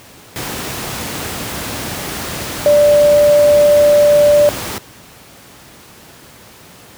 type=tone in noise; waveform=sine; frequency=587.3 Hz; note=D5; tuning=in tune; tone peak=-6 dBFS; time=2.66-4.49 s; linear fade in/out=0 ms; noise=pink; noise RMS=-23 dBFS; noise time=0.36-4.78 s; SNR=+14 dB; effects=pink hiss -40 dBFS RMS until 6.97 s + high-pass 80 Hz 12 dB/octave